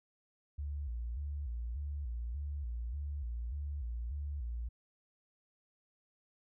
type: tone with vibrato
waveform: sine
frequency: 65.1 Hz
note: C2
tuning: 8 cents flat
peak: -36 dBFS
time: 0.58-4.69 s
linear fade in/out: 10 ms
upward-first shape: square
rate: 1.7 Hz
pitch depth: 180 cents each way
effects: none